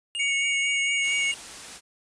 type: tone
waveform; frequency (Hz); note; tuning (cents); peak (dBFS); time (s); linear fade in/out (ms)
square; 2835; F7; +25; -29; 0.15-1.34; 0
type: tone with vibrato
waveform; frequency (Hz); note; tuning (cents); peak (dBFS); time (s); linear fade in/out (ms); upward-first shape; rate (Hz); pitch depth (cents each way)
square; 2227; C#7; +7; -24; 0.19-1.32; 10; sine; 4.4; 17
type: noise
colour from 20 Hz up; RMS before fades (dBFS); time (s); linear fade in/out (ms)
white; -40; 1.01-1.81; 50
effects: resampled to 22050 Hz